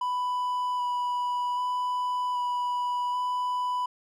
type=tone with vibrato; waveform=triangle; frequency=987.8 Hz; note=B5; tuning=in tune; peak=-24 dBFS; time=0.01-3.86 s; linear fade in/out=5 ms; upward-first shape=square; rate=0.64 Hz; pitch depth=9 cents each way; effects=none